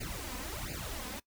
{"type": "noise with flanger", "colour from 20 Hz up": "pink", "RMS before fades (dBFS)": -40, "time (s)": [0, 1.2], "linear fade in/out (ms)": 10, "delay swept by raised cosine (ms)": [0.43, 4.03], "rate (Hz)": 1.4, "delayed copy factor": 1, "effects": ["noise-tail reverb RT60 0.1 s tail -20 dB re dry"]}